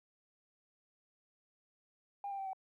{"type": "tone with pitch steps", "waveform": "sine", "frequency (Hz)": [804, 790.2, 776.6, 763.3], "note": ["G5", "G5", "G5", "G5"], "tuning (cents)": [44, 14, -16, -46], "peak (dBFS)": -37, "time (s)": [2.24, 2.532], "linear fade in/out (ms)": 2, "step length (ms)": 73, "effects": ["tanh soft clip ceiling -34 dBFS", "13-bit"]}